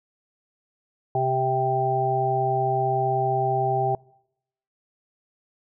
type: harmonic tone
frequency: 130.81 Hz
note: C3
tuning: in tune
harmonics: 1 / 3 / 5 / 6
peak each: -27 / -27 / -28 / -23 dBFS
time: 1.15-3.95 s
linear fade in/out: 2 ms
effects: noise-tail reverb RT60 0.8 s tail -25 dB re dry